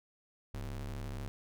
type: ring-modulated tone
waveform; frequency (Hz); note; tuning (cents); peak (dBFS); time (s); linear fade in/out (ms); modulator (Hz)
square; 70.6; C#2; +32; -36; 0.54-1.28; 0; 32.2
effects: none